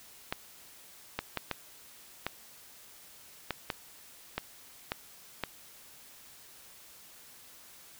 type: clicks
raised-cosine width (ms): 0.3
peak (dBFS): -15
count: 10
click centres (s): 0.325 / 1.19 / 1.373 / 1.513 / 2.266 / 3.507 / 3.702 / 4.38 / 4.919 / 5.437
effects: white hiss -54 dBFS RMS until 7.99 s